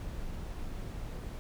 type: noise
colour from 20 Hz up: brown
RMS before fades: -39 dBFS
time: 0-1.39 s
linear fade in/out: 0 ms
effects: none